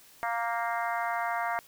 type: harmonic tone with a mistuned harmonic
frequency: 233.1 Hz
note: A#3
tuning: in tune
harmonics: 3 / 4 / 5 / 6 / 7 / 8 / 9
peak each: -32 / -34 / -36 / -38 / -39 / -40 / -41 dBFS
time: 0.23-1.59 s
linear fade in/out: 0 ms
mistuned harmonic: 7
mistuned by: -22 cents
effects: white hiss -56 dBFS RMS until 1.67 s